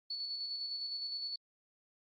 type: tone with tremolo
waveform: sine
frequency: 4435 Hz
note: C#8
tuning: in tune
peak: -36 dBFS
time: 0.1-1.36 s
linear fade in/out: 5 ms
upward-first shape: square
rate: 9.8 Hz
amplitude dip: 30%
effects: Opus 32 kbps